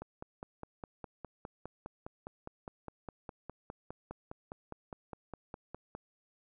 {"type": "click train", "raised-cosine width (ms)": 1, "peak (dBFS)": -28, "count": 30, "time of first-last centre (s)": [0.02, 5.95], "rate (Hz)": 4.89, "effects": []}